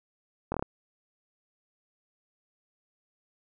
slowing click train, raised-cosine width 1 ms, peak -16 dBFS, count 5, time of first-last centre 0.52-0.625 s, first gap 22 ms, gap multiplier 1.12, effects none

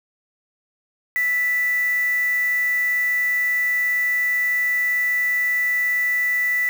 sine tone with quantisation, 1975.5 Hz, B6, in tune, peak -18 dBFS, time 1.16-6.69 s, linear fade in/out 0 ms, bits 5, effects none

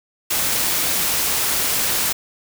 white noise, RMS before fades -20 dBFS, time 0.3-2.13 s, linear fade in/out 10 ms, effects none

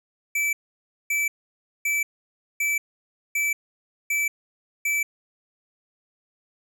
square tone bursts, 2315 Hz, D7, 25 cents flat, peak -22 dBFS, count 7, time 0.35-5.03 s, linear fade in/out 5 ms, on 180 ms, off 570 ms, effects none

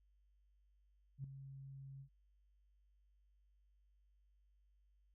sine tone with ADSR envelope, 136.2 Hz, C#3, 30 cents flat, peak -40 dBFS, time 1.18-2.09 s, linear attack 61 ms, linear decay 3 ms, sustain -10 dB, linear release 85 ms, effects added 50 Hz sine -70 dBFS peak until 5.14 s

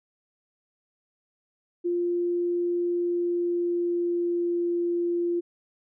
sine tone with pitch glide, 349.2 to 346 Hz, F4 to F4, 0 to -16 cents, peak -23 dBFS, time 1.84-5.41 s, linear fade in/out 20 ms, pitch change -16 cents, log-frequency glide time 2.86-4.72 s, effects none

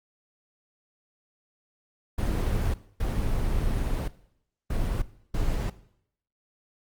brown noise bursts at uneven times, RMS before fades -26 dBFS, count 4, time 2.18-2.74 / 3-4.08 / 4.7-5.02 / 5.34-5.7 s, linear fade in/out 5 ms, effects noise-tail reverb RT60 0.7 s tail -17 dB re dry + Opus 24 kbps

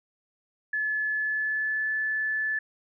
sine tone with pitch glide, 1720 to 1738 Hz, A6 to A6, -40 to -22 cents, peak -25 dBFS, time 0.73-2.59 s, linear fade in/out 5 ms, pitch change +18 cents, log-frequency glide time 1.1-1.92 s, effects none

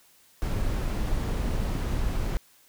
brown noise, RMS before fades -27 dBFS, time 0.42-2.37 s, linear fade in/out 0 ms, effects white hiss -59 dBFS RMS until 2.68 s

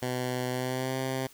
10% pulse tone with pitch glide, 126 to 131.43 Hz, B2 to C3, +35 to +8 cents, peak -21 dBFS, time 0.02-1.27 s, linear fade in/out 5 ms, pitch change +73 cents, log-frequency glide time 0.5-0.97 s, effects white hiss -55 dBFS RMS until 1.33 s

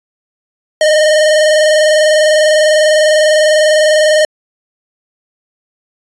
square tone with vibrato, 614 Hz, D#5, 23 cents flat, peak -7 dBFS, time 0.81-4.25 s, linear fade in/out 2 ms, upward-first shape square, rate 20 Hz, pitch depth 35 cents each way, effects resampled to 22050 Hz

